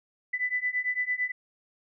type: beating tone pair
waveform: sine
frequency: 1989 / 1997.9 Hz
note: B6 / B6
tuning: +12 / +19 cents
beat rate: 8.9 Hz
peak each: -30 / -29 dBFS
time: 0.33-1.32 s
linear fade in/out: 10 ms
effects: none